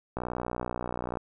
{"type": "click train", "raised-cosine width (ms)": 1, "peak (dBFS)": -18, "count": 62, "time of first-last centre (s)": [0.17, 1.172], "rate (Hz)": 60.9, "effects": []}